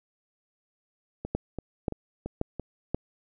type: two click trains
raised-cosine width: 2 ms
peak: -13 / -20 dBFS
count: 4 / 5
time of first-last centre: 1.35-2.946 / 1.25-2.597 s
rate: 1.88 / 2.97 Hz
effects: none